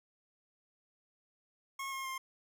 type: tone with pitch steps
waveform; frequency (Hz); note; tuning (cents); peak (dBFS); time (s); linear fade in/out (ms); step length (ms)
25% pulse; 1088 / 1073 / 1058.2; C#6 / C6 / C6; -33 / +43 / +19; -34; 1.79-2.18; 5; 130
effects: none